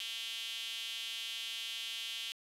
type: tone with high-pass filter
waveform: sawtooth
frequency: 227.5 Hz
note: A#3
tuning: 42 cents flat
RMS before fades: -41 dBFS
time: 0-2.32 s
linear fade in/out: 0 ms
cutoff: 3100 Hz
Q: 5.5
effects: resampled to 32000 Hz + 10-bit